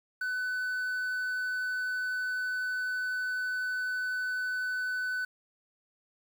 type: tone with quantisation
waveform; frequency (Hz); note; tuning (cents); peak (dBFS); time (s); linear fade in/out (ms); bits
triangle; 1502; F#6; +26; -28; 0.21-5.25; 5; 9
effects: none